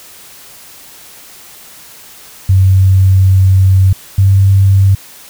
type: tone pair in turn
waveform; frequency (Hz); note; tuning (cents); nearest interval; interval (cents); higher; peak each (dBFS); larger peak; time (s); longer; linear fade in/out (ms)
sine; 94.9 / 97.34; F#2 / G2; +44 / -12; unison; 44; second; -4; neither; 2.49-3.93 / 4.18-4.95; first; 5
effects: white hiss -36 dBFS RMS until 5.29 s